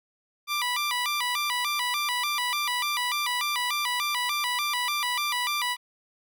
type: tone with vibrato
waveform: 15% pulse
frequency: 1078 Hz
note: C#6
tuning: 49 cents flat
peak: -19 dBFS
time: 0.47-5.77 s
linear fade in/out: 50 ms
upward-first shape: square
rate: 3.4 Hz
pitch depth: 160 cents each way
effects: none